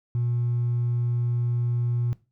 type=tone with hard clipping; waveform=triangle; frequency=120 Hz; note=B2; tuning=49 cents flat; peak=-22 dBFS; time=0.15-2.13 s; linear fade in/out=0 ms; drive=2 dB; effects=noise-tail reverb RT60 0.3 s tail -19 dB re dry